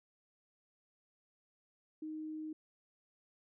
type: tone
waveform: sine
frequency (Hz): 311.1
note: D#4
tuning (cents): 0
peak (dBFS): -40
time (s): 2.02-2.53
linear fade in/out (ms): 5
effects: none